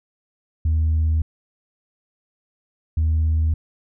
sine tone pair in turn, 79.2 / 79.2 Hz, D#2 / D#2, +31 / +31 cents, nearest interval unison, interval 0 cents, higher neither, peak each -14 dBFS, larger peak neither, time 0.65-1.22 / 2.97-3.54 s, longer neither, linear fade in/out 5 ms, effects tanh soft clip ceiling -14 dBFS

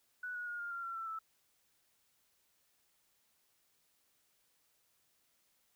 sine tone with pitch steps, 1480 / 1455.4 / 1431.2 / 1407.5 / 1384.1 / 1361.1 / 1338.5 / 1316.2 Hz, F#6 / F#6 / F6 / F6 / F6 / F6 / E6 / E6, 0 / -29 / +42 / +13 / -16 / -45 / +26 / -3 cents, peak -39 dBFS, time 0.23-1.19 s, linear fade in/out 5 ms, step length 120 ms, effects white hiss -75 dBFS RMS until 5.75 s

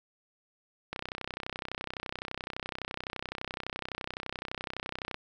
click train, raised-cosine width 0.3 ms, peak -19 dBFS, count 135, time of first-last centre 0.93-5.144 s, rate 31.8 Hz, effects none

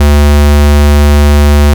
square tone, 73 Hz, D2, 10 cents flat, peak -3 dBFS, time 0-1.74 s, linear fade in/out 5 ms, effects none

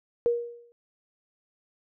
sine tone with exponential decay, 474 Hz, A#4, 29 cents sharp, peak -18 dBFS, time 0.26-0.72 s, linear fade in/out 0 ms, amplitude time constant 100 ms, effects none

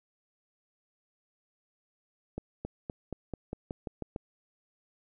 accelerating click train, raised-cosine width 2 ms, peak -22 dBFS, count 10, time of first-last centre 2.38-4.161 s, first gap 270 ms, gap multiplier 0.92, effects none

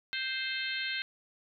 harmonic tone, 523.3 Hz, C5, in tune, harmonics 3 / 4 / 5 / 6 / 7 / 8, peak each -37 / -38 / -40 / -40 / -41 / -40 dBFS, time 0.13-1.02 s, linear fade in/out 0 ms, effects none

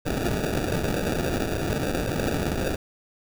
white noise with sample-and-hold, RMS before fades -26 dBFS, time 0.05-2.76 s, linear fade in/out 10 ms, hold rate 1050 Hz, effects none

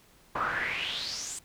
brown noise with band-pass filter sweep, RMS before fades -33 dBFS, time 0.35-1.39 s, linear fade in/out 5 ms, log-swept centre 1100 to 8400 Hz, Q 6.2, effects pink hiss -60 dBFS RMS until 1.44 s

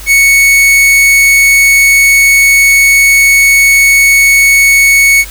45% pulse tone, 2217 Hz, C#7, in tune, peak -3 dBFS, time 0.06-5.25 s, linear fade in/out 50 ms, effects added 50 Hz sine -26 dBFS peak until 5.3 s + white hiss -29 dBFS RMS until 5.3 s

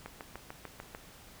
click train, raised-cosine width 0.5 ms, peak -26 dBFS, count 7, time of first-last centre 0.06-0.949 s, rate 6.75 Hz, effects pink hiss -54 dBFS RMS until 1.4 s

